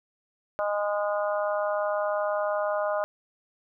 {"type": "harmonic tone", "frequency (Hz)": 205.7, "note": "G#3", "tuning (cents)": -16, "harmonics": [3, 4, 5, 6, 7], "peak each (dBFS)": [-26, -34, -35, -34, -37], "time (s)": [0.59, 3.04], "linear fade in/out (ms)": 0, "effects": []}